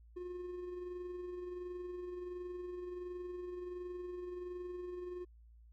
triangle tone with amplitude modulation, 357.9 Hz, F4, 42 cents sharp, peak -38 dBFS, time 0.16-5.25 s, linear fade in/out 10 ms, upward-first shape sine, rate 21.4 Hz, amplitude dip 35%, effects added 57 Hz sine -57 dBFS peak until 5.72 s

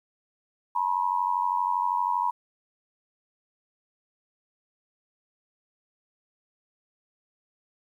sine tone with amplitude modulation, 966 Hz, B5, 39 cents flat, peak -19 dBFS, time 0.75-2.31 s, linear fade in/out 10 ms, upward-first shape sine, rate 92.6 Hz, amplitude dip 90%, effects 10-bit

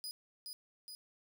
sawtooth tone with echo, 4962 Hz, D#8, 6 cents flat, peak -38 dBFS, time 0.04-0.11 s, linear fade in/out 0 ms, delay 420 ms, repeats 2, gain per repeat -3 dB, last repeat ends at 0.95 s, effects none

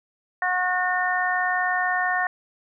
harmonic tone, 364.3 Hz, F#4, 27 cents flat, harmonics 2 / 3 / 4 / 5, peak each -25 / -29 / -29 / -24 dBFS, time 0.42-2.27 s, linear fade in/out 2 ms, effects none

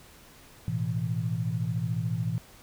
sine chord, A suspended second, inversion none, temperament just, 110 / 123.75 / 165 Hz, A2 / B2 / E3, 0 / +4 / +2 cents, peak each -31 dBFS, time 0.68-2.38 s, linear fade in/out 0 ms, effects pink hiss -53 dBFS RMS until 2.62 s

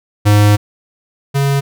square tone pair in turn, 103.83 / 139.16 Hz, G#2 / C#3, 0 / +7 cents, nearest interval perfect fourth, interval 507 cents, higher second, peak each -7 / -12 dBFS, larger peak first, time 0.25-0.57 / 1.34-1.61 s, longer first, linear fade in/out 20 ms, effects none

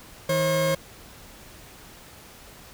40% pulse tone pair together, 160 / 538.5 Hz, D#3 / C5, +49 / +50 cents, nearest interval octave + major sixth, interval 2101 cents, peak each -26 / -21 dBFS, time 0.29-0.75 s, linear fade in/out 5 ms, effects pink hiss -47 dBFS RMS until 2.73 s

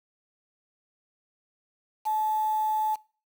sine tone with quantisation, 863 Hz, A5, 34 cents flat, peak -24 dBFS, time 2.05-2.96 s, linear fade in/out 20 ms, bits 7, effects noise-tail reverb RT60 0.4 s tail -23 dB re dry

